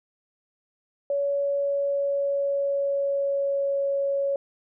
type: tone with pitch glide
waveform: sine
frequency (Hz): 564 to 556.2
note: C#5 to C#5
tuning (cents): +30 to +6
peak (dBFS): -22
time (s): 1.1-4.36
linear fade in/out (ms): 2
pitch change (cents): -24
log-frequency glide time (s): 1.24-3.83
effects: none